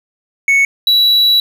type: tone pair in turn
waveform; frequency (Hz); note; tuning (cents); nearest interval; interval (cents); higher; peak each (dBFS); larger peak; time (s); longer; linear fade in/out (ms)
triangle; 2214 / 3921; C#7 / B7; -3 / -13; minor seventh; 990; second; -6; neither; 0.48-0.65 / 0.87-1.4; second; 2
effects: none